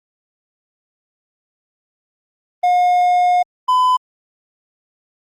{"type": "tone pair in turn", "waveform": "triangle", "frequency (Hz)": [717, 1007.9], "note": ["F5", "B5"], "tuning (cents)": [45, 35], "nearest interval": "tritone", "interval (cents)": 590, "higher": "second", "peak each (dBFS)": -9, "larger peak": "neither", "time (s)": [[2.63, 3.43], [3.68, 3.97]], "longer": "first", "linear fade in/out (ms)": 10, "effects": ["Opus 32 kbps"]}